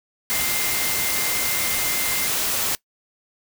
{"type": "tone in noise", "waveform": "sine", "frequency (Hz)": 2093, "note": "C7", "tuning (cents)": 0, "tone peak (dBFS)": -30, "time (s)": [0.31, 2.27], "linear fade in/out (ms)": 0, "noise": "white", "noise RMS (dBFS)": -23, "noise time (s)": [0.3, 2.75], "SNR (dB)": -10, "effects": ["noise-tail reverb RT60 0.1 s tail -21 dB re dry"]}